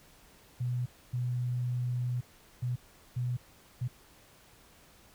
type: tone bursts at uneven times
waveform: sine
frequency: 123.47 Hz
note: B2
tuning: in tune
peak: -29 dBFS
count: 5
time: 0.6-0.86 / 1.13-2.21 / 2.62-2.76 / 3.16-3.37 / 3.81-3.88 s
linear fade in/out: 10 ms
effects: pink hiss -59 dBFS RMS until 5.14 s